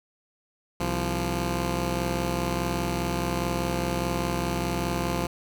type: tone pair together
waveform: 10% pulse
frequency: 64.9 / 173.26 Hz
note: C2 / F3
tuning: -13 / -13 cents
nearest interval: octave + perfect fourth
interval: 1700 cents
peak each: -20 dBFS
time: 0.8-5.27 s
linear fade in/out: 5 ms
effects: none